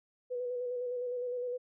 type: tone with vibrato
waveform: sine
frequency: 493.3 Hz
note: B4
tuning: 2 cents flat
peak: -33 dBFS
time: 0.3-1.58 s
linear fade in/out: 20 ms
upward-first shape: square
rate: 9.8 Hz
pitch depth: 24 cents each way
effects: none